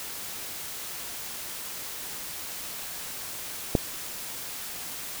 click, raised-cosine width 2 ms, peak -6 dBFS, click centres 3.752 s, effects white hiss -37 dBFS RMS until 5.2 s

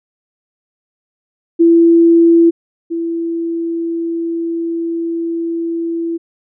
sine tone pair in turn, 335.3 / 333.9 Hz, E4 / E4, +30 / +22 cents, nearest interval unison, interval 8 cents, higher first, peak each -5 / -16 dBFS, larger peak first, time 1.59-2.51 / 2.9-6.18 s, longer second, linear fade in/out 20 ms, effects none

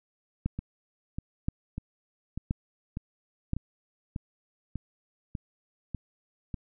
two click trains, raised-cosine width 5 ms, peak -21 / -15 dBFS, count 11 / 4, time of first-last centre 0.59-6.542 / 0.46-3.534 s, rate 1.68 / 0.976 Hz, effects none

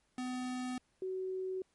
square / sine tone pair in turn, 252.2 / 375 Hz, B3 / F#4, +36 / +23 cents, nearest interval perfect fifth, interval 687 cents, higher second, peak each -37 / -35 dBFS, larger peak second, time 0.18-0.78 / 1.02-1.62 s, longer neither, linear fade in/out 2 ms, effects pink hiss -75 dBFS RMS until 1.74 s + MP3 48 kbps

